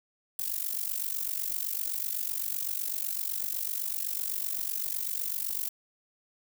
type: noise with amplitude modulation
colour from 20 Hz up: violet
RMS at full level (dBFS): -29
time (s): 0.39-5.69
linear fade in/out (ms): 2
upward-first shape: sine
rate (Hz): 47.9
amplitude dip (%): 85
effects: none